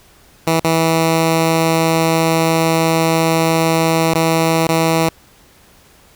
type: tone with dropouts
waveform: 10% pulse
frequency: 163 Hz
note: E3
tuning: 19 cents flat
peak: -4 dBFS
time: 0.47-5.09 s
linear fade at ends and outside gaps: 2 ms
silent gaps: 0.598-0.646 / 4.138-4.151 / 4.669-4.69 s
effects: pink hiss -48 dBFS RMS until 6.15 s